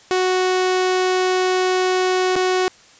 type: tone with dropouts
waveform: sawtooth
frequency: 369.5 Hz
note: F#4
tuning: 2 cents flat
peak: -12 dBFS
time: 0.11-2.68 s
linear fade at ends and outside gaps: 0 ms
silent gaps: 2.356-2.363 s
effects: white hiss -48 dBFS RMS until 2.99 s + resampled to 16000 Hz